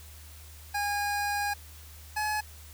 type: tone pair in turn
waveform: 25% pulse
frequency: 818 / 848.8 Hz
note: G#5 / G#5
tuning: -26 / +38 cents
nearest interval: minor second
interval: 64 cents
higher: second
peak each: -24 dBFS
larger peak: neither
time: 0.74-1.54 / 2.16-2.41 s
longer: first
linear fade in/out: 10 ms
effects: added 76 Hz sine -47 dBFS peak until 2.73 s + white hiss -52 dBFS RMS until 2.73 s